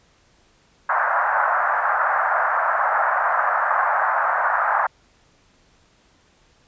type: band-pass noise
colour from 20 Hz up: white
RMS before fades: -20 dBFS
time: 0.89-4.87 s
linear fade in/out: 5 ms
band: 640 to 1600 Hz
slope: 48 dB/octave
effects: pink hiss -58 dBFS RMS until 6.67 s + resampled to 16000 Hz